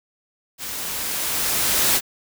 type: noise with level ramp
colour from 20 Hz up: white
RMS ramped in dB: -31 to -17 dBFS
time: 0.58-2.01 s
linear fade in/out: 50 ms
effects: none